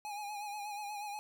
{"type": "tone with vibrato", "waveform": "square", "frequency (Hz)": 828, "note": "G#5", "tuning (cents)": -5, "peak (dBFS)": -40, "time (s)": [0.05, 1.19], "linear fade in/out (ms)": 0, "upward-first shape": "sine", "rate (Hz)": 8.3, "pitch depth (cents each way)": 48, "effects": []}